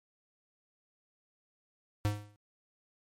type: tone with exponential decay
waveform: square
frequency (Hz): 103.83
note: G#2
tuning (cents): 0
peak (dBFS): -25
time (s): 2.05-2.36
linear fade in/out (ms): 0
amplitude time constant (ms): 67
effects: MP3 64 kbps